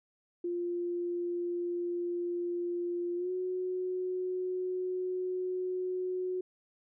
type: tone with pitch glide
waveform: sine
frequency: 349.2 to 367.2 Hz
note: F4 to F#4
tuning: 0 to -13 cents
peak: -31 dBFS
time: 0.44-6.41 s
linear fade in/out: 5 ms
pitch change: +87 cents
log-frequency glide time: 3.16-3.31 s
effects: none